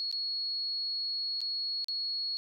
sine tone with dropouts, 4339 Hz, C#8, 38 cents flat, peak -31 dBFS, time 0-2.37 s, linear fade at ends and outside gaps 0 ms, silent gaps 0.114-0.126 / 1.406-1.415 / 1.844-1.884 s, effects none

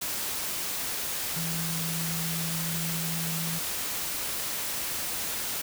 sine tone in noise, 164.81 Hz, E3, in tune, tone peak -32 dBFS, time 1.36-3.59 s, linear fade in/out 10 ms, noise white, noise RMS -32 dBFS, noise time 0.01-5.62 s, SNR -3 dB, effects none

